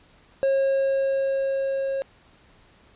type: tone with level ramp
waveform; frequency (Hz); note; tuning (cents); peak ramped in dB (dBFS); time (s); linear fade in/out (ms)
triangle; 542; C#5; -39; -16 to -22; 0.43-2.02; 0
effects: pink hiss -56 dBFS RMS until 2.95 s + resampled to 8000 Hz